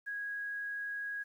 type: tone with quantisation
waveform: sine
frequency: 1652 Hz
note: G#6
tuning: 10 cents flat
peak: -36 dBFS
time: 0.06-1.24 s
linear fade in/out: 20 ms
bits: 11
effects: none